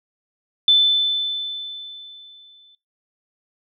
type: tone with exponential decay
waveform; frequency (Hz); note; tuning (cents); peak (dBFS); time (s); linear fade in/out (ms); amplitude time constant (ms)
sine; 3520; A7; 0; -9; 0.68-2.75; 2; 450
effects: noise-tail reverb RT60 0.2 s tail -21 dB re dry